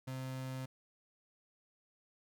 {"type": "tone", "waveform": "35% pulse", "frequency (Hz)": 130.7, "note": "C3", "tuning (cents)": -1, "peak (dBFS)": -38, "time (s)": [0.07, 0.66], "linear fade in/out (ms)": 10, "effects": []}